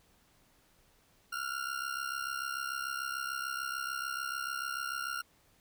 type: ring-modulated tone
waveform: 40% pulse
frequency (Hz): 1400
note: F6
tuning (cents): +4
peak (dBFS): -31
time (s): 1.32-5.22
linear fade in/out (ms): 10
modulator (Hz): 33.4
effects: pink hiss -67 dBFS RMS until 5.6 s